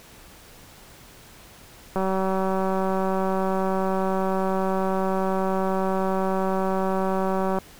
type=click train; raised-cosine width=1 ms; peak=-12 dBFS; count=1070; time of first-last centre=1.96-7.586 s; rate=190 Hz; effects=pink hiss -48 dBFS RMS until 7.79 s